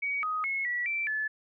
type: tone with pitch steps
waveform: sine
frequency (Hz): 2257 / 1253 / 2179 / 1943 / 2339 / 1730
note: C#7 / D#6 / C#7 / B6 / D7 / A6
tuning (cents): +31 / +12 / -30 / -29 / -8 / -30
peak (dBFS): -28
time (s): 0.02-1.28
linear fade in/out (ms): 10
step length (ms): 210
effects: none